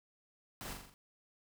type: noise with echo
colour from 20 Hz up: pink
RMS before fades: -45 dBFS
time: 0.61-0.73 s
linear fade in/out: 0 ms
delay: 42 ms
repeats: 5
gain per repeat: -4 dB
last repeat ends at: 0.94 s
effects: none